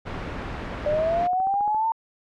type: noise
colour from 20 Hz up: pink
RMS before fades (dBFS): -31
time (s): 0.05-1.28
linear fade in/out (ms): 20
type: click train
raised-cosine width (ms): 1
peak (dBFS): -26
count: 14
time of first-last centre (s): 0.85-1.747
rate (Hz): 14.5
type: linear sweep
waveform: sine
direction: up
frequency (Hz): 587.3 to 912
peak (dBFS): -20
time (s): 0.86-1.92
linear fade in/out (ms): 2
effects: low-pass 2000 Hz 12 dB/octave